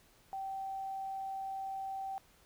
sine tone with quantisation, 775 Hz, G5, 20 cents flat, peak -37 dBFS, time 0.33-2.18 s, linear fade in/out 0 ms, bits 11, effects pink hiss -65 dBFS RMS until 2.45 s

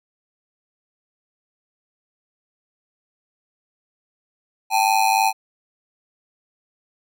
square ring-modulated tone, 830.6 Hz, G#5, in tune, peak -13 dBFS, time 4.7-5.33 s, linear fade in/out 50 ms, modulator 51.6 Hz, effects none

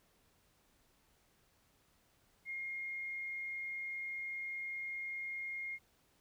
sine tone, 2135 Hz, C7, 34 cents sharp, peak -39 dBFS, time 2.45-5.79 s, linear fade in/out 50 ms, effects pink hiss -72 dBFS RMS until 6.2 s

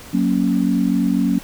sine chord, F# major, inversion none, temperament equal, 185 / 233.1 / 277.2 Hz, F#3 / A#3 / C#4, 0 / 0 / 0 cents, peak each -19 dBFS, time 0.13-1.39 s, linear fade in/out 10 ms, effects pink hiss -39 dBFS RMS until 1.43 s

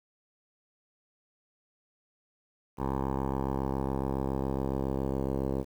10% pulse tone with low-pass filter sweep, 67.2 Hz, C2, 47 cents sharp, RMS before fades -31 dBFS, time 2.77-5.65 s, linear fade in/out 50 ms, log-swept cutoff 900 to 600 Hz, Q 2.7, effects 9-bit

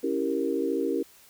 sine chord, C# diminished seventh, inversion none, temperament equal, 277.2 / 329.6 / 392 / 466.2 Hz, C#4 / E4 / G4 / Bb4, 0 / 0 / 0 / 0 cents, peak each -30 dBFS, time 0.03-1.03 s, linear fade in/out 10 ms, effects white hiss -55 dBFS RMS until 1.29 s

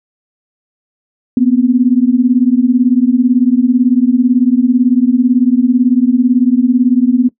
sine beating tone pair, 240.3 / 258.3 Hz, B3 / C4, -47 / -22 cents, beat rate 18 Hz, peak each -10 dBFS, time 1.37-7.29 s, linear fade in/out 2 ms, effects noise-tail reverb RT60 0.1 s tail -18 dB re dry

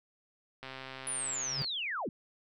click train, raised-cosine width 0.3 ms, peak -27 dBFS, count 135, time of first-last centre 0.63-1.645 s, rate 132 Hz
sine linear sweep, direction down, 9930 to 145.5 Hz, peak -33 dBFS, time 1.07-2.09 s, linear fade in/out 2 ms
triangle tone with exponential growth, 138.59 Hz, C#3, in tune, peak -29 dBFS, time 1.42-1.62 s, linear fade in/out 0 ms, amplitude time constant 43 ms
effects none

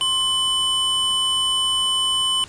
square tone pair together, 1060.7 / 3000 Hz, C6 / F#7, +23 / +23 cents, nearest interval octave + tritone, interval 1800 cents, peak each -28 / -19 dBFS, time 0.01-2.44 s, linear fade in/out 0 ms, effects pink hiss -43 dBFS RMS until 2.48 s + resampled to 22050 Hz

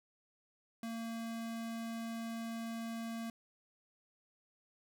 square tone, 228.4 Hz, A#3, 35 cents flat, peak -40 dBFS, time 0.83-3.3 s, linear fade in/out 2 ms, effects none

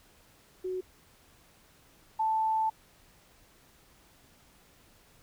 sine tone pair in turn, 370 / 880 Hz, F#4 / A5, 0 / 0 cents, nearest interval octave + minor third, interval 1500 cents, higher second, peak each -31 / -25 dBFS, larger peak second, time 0.64-0.81 / 2.19-2.7 s, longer second, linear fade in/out 10 ms, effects pink hiss -61 dBFS RMS until 5.22 s

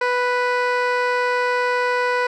15% pulse tone with low-pass filter, 493.9 Hz, B4, in tune, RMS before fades -20 dBFS, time 0.01-2.27 s, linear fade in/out 5 ms, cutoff 3200 Hz, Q 0.69, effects none

